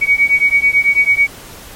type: beating tone pair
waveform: sine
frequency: 2247 / 2256.1 Hz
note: C#7 / C#7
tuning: +23 / +30 cents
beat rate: 9.1 Hz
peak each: -12 dBFS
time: 0.01-1.28 s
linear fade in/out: 20 ms
effects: pink hiss -35 dBFS RMS until 1.75 s + MP3 64 kbps